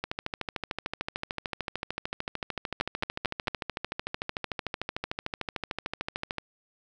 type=two click trains; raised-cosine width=0.3 ms; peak=-15 / -10 dBFS; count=86 / 4; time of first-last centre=0.04-6.383 / 2.81-3.481 s; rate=13.4 / 4.47 Hz; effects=none